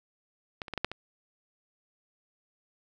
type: clicks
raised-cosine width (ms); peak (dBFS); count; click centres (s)
0.3; -19 / -25 / -18 / -15 / -10 / -21; 6; 0.618 / 0.682 / 0.737 / 0.777 / 0.846 / 0.916
effects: none